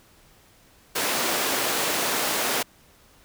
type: high-pass noise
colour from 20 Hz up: pink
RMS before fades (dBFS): -25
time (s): 0.95-2.63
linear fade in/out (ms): 10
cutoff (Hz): 350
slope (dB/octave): 12
effects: pink hiss -56 dBFS RMS until 3.24 s